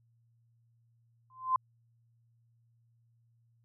sine tone with exponential growth, 1035 Hz, C6, 19 cents flat, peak -21 dBFS, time 1.3-1.56 s, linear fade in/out 2 ms, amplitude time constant 55 ms, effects added 116 Hz sine -66 dBFS peak until 3.64 s

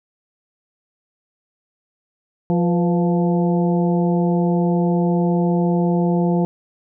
harmonic tone with a mistuned harmonic, 174.61 Hz, F3, in tune, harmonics 1 / 2 / 3 / 4 / 5, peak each -16 / -22 / -26 / -28 / -30 dBFS, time 2.5-6.45 s, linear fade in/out 0 ms, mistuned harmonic 3, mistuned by -69 cents, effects none

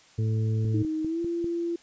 harmonic tone, 110 Hz, A2, in tune, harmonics 1 / 2 / 3 / 4, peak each -23 / -36 / -41 / -38 dBFS, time 0.18-0.83 s, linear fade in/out 10 ms
click train, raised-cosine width 3 ms, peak -25 dBFS, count 5, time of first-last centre 0.65-1.444 s, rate 5.04 Hz
sine tone with pitch glide, 313.9 to 340.3 Hz, D#4 to F4, +15 to -45 cents, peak -26 dBFS, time 0.74-1.76 s, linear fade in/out 5 ms, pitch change +140 cents, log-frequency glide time 1.03-1.22 s
effects white hiss -56 dBFS RMS until 1.82 s + resampled to 16000 Hz

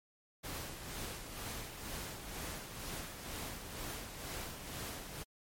pink noise with tremolo, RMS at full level -42 dBFS, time 0.43-5.24 s, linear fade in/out 20 ms, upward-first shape sine, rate 2.1 Hz, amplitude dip 50%, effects MP3 64 kbps

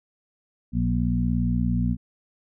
harmonic tone with a mistuned harmonic, 60.4 Hz, B1, 38 cents flat, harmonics 1 / 2 / 3 / 4, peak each -26 / -26 / -26 / -26 dBFS, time 0.72-1.97 s, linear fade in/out 50 ms, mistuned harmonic 4, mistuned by -24 cents, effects none

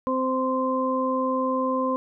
harmonic tone, 260 Hz, C4, 11 cents flat, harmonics 1 / 2 / 4, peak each -26 / -26 / -26 dBFS, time 0.07-1.96 s, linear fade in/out 0 ms, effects none

